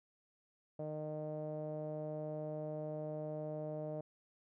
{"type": "tone with low-pass filter", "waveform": "sawtooth", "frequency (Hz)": 153.2, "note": "D#3", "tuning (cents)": -27, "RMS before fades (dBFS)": -42, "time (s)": [0.79, 4.01], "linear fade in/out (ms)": 5, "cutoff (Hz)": 600, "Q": 5.6, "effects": []}